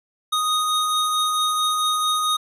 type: tone pair together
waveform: square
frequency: 1244.5 / 3729 Hz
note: D#6 / A#7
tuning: 0 / 0 cents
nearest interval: octave + perfect fifth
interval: 1900 cents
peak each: -21 / -25 dBFS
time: 0.32-2.37 s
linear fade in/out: 10 ms
effects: resampled to 32000 Hz